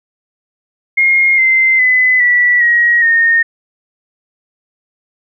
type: tone with pitch steps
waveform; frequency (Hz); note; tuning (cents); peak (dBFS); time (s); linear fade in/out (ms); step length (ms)
sine; 2139 / 2076 / 2014 / 1954.7 / 1896.8 / 1840.7; C7 / C7 / B6 / B6 / A#6 / A#6; +38 / -14 / +33 / -18 / +30 / -22; -7; 0.97-3.43; 10; 410
effects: none